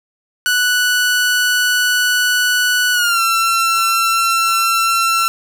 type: tone with pitch glide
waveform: sawtooth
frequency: 1480 to 1349.3 Hz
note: F#6 to E6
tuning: 0 to +40 cents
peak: -9 dBFS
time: 0.46-5.28 s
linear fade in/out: 0 ms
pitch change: -160 cents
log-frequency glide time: 2.93-3.21 s
effects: none